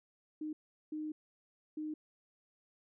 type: tone bursts at uneven times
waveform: sine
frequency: 307.2 Hz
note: D#4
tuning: 22 cents flat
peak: -37 dBFS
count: 3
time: 0.41-0.53 / 0.92-1.12 / 1.77-1.94 s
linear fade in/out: 5 ms
effects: none